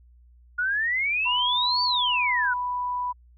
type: exponential two-way sweep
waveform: sine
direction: up then down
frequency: 1423 to 4612 to 1423 Hz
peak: -22 dBFS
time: 0.58-2.54 s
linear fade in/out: 10 ms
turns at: 1.83 s
type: tone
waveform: sine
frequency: 987.8 Hz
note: B5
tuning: in tune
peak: -25 dBFS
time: 1.25-3.13 s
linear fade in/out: 20 ms
effects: added 60 Hz sine -51 dBFS peak until 3.37 s